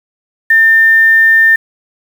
sine tone with quantisation, 1800 Hz, A6, 39 cents sharp, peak -4 dBFS, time 0.5-1.56 s, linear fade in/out 5 ms, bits 5, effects none

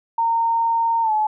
sine tone with pitch glide, 919 to 857.5 Hz, A#5 to A5, -25 to -45 cents, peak -16 dBFS, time 0.18-1.27 s, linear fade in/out 5 ms, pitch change -120 cents, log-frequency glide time 1.02-1.12 s, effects none

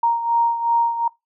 sine beating tone pair, 932.3 / 935 Hz, A#5 / A#5, 0 / +5 cents, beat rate 2.7 Hz, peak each -17 / -23 dBFS, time 0.03-1.08 s, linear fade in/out 5 ms, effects noise-tail reverb RT60 0.2 s tail -23 dB re dry

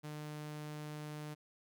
sawtooth tone, 150.7 Hz, D3, 45 cents sharp, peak -39 dBFS, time 0.03-1.35 s, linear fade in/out 20 ms, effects none

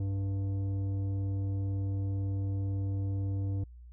sine tone with tanh clipping, 98 Hz, G2, in tune, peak -31 dBFS, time 0-3.64 s, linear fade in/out 5 ms, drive 10 dB, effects added 60 Hz sine -47 dBFS peak until 3.92 s

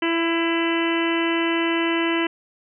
harmonic tone with a mistuned harmonic, 333.7 Hz, E4, 21 cents sharp, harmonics 1 / 2 / 3 / 4 / 5 / 6 / 7 / 8 / 9, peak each -21 / -32 / -29 / -34 / -31 / -29 / -34 / -31 / -31 dBFS, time 0.02-2.27 s, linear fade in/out 5 ms, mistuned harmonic 5, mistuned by -20 cents, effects none

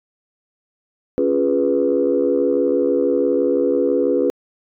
sine chord, C# dominant seventh, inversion none, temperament equal, 277.2 / 349.2 / 415.3 / 493.9 Hz, C#4 / E#4 / G#4 / B4, 0 / 0 / 0 / 0 cents, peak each -20 / -21 / -20 / -18 dBFS, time 1.18-4.3 s, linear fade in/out 0 ms, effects tanh soft clip ceiling -6 dBFS

